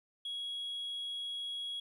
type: tone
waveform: sine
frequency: 3322 Hz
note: G#7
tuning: in tune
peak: -35 dBFS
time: 0.25-1.8 s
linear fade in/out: 5 ms
effects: tanh soft clip ceiling -35 dBFS + 12-bit